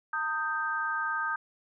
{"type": "chord", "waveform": "sine", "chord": "Eb major", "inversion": "second", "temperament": "equal with one note detuned", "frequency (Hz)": [908.9, 1244.5, 1568], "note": ["Bb5", "Eb6", "G6"], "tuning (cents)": [-44, 0, 0], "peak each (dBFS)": [-36, -32, -31], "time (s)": [0.13, 1.36], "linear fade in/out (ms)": 5, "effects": []}